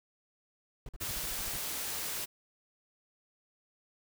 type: noise bursts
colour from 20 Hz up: brown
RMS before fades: -42 dBFS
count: 10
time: 0.86-1.564 s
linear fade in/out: 2 ms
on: 29 ms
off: 46 ms
type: noise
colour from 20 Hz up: white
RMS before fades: -37 dBFS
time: 1-2.26 s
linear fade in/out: 20 ms
effects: none